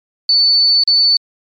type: tone with dropouts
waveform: sine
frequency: 4493 Hz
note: C#8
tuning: 23 cents sharp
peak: -8 dBFS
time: 0.29-1.17 s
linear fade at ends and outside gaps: 2 ms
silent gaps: 0.837-0.875 s
effects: MP3 64 kbps